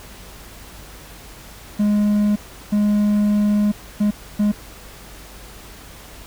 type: tone bursts at uneven times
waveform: triangle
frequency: 207.7 Hz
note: G#3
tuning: in tune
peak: -12 dBFS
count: 4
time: 1.79-2.36 / 2.72-3.72 / 4-4.11 / 4.39-4.52 s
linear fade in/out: 10 ms
effects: added 50 Hz sine -43 dBFS peak until 6.26 s + pink hiss -41 dBFS RMS until 6.26 s